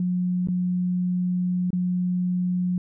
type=tone with dropouts; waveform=sine; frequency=180.1 Hz; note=F#3; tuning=46 cents flat; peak=-21 dBFS; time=0-2.78 s; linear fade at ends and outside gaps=2 ms; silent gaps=0.473-0.485 / 1.705-1.73 s; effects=none